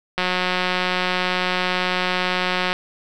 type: click train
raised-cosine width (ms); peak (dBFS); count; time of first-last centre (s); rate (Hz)
0.3; -5; 465; 0.18-2.729; 182
effects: none